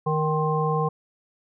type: harmonic tone with a mistuned harmonic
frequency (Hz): 155.56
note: D#3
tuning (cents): 0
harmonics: 1 / 3 / 5 / 7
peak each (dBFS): -24 / -26 / -29 / -27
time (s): 0.06-0.89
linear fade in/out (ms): 10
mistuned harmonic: 7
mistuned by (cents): -53
effects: none